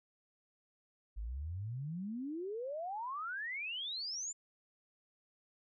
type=exponential sweep; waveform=sine; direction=up; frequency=48.99 to 7310 Hz; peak=-38 dBFS; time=1.16-4.33 s; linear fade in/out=20 ms; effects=none